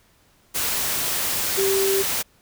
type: tone in noise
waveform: sine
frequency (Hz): 390.1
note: G4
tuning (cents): -8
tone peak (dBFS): -19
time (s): 1.57-2.03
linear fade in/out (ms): 20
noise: white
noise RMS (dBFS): -24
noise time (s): 0.54-2.23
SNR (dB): +2
effects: pink hiss -59 dBFS RMS until 2.41 s